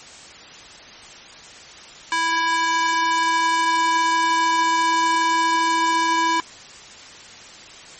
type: tone with high-pass filter sweep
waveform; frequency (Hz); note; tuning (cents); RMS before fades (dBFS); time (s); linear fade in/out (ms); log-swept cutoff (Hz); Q
square; 329.6; E4; 0; -19; 2.12-6.4; 0; 1200 to 770; 2
effects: white hiss -41 dBFS RMS until 7.99 s + MP3 32 kbps